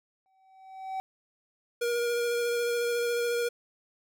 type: tone with exponential growth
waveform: triangle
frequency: 764 Hz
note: G5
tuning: 45 cents flat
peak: -27 dBFS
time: 0.26-1 s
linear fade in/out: 0 ms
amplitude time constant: 160 ms
type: tone with vibrato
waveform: square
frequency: 475.2 Hz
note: A#4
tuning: 33 cents sharp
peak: -27 dBFS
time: 1.81-3.49 s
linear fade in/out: 10 ms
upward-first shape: triangle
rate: 14 Hz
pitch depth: 17 cents each way
effects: none